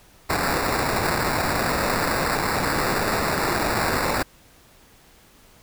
white noise with sample-and-hold, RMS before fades -23 dBFS, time 0.29-4.23 s, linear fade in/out 10 ms, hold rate 3150 Hz, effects pink hiss -53 dBFS RMS until 5.62 s

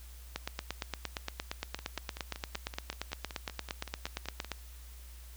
two click trains, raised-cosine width 0.2 ms, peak -24 / -17 dBFS, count 15 / 37, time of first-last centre 1.79-4.447 / 0.36-4.517 s, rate 5.27 / 8.66 Hz, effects added 60 Hz sine -47 dBFS peak until 5.36 s + white hiss -57 dBFS RMS until 5.36 s

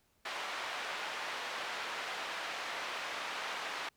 pink band-pass noise, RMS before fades -40 dBFS, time 0.25-3.89 s, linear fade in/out 5 ms, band 820 to 3300 Hz, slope 12 dB/octave, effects pink hiss -73 dBFS RMS until 3.96 s

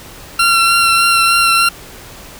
20% pulse tone with vibrato, 1365 Hz, F6, 40 cents flat, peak -4 dBFS, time 0.39-1.69 s, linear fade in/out 5 ms, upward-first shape sine, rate 3.3 Hz, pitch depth 16 cents each way, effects pink hiss -35 dBFS RMS until 2.39 s

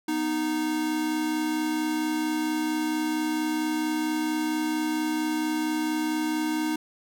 square tone pair together, 245.6 / 310 Hz, B3 / D#4, -9 / -6 cents, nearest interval major third, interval 403 cents, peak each -34 / -26 dBFS, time 0.08-6.76 s, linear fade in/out 5 ms, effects none

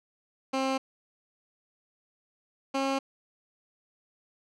15% pulse tone pair in turn, 265.8 / 270.9 Hz, C4 / C#4, +27 / -40 cents, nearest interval unison, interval 33 cents, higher second, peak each -20 dBFS, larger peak neither, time 0.53-0.78 / 2.74-2.99 s, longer neither, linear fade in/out 10 ms, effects low-pass 6000 Hz 12 dB/octave

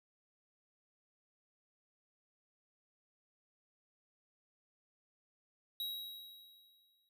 square tone with exponential decay, 3839 Hz, B7, 50 cents flat, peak -37 dBFS, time 5.8-7.09 s, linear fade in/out 2 ms, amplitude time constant 280 ms, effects none

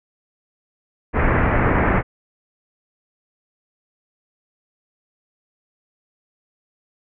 pink low-pass noise, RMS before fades -17 dBFS, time 1.13-2.03 s, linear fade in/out 50 ms, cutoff 2200 Hz, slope 48 dB/octave, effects none

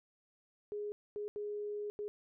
sine tone bursts at uneven times, 415.3 Hz, G#4, in tune, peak -37 dBFS, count 4, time 0.72-0.92 / 1.16-1.28 / 1.36-1.9 / 1.99-2.08 s, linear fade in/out 0 ms, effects none

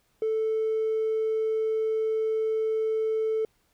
sine tone with hard clipping, 440 Hz, A4, in tune, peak -24 dBFS, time 0.22-3.45 s, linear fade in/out 2 ms, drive 1 dB, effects pink hiss -69 dBFS RMS until 3.73 s

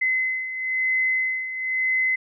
sine beating tone pair, 2042 / 2043 Hz, C7 / C7, -43 / -42 cents, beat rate 1 Hz, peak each -28 / -22 dBFS, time 0.01-2.16 s, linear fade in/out 10 ms, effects none

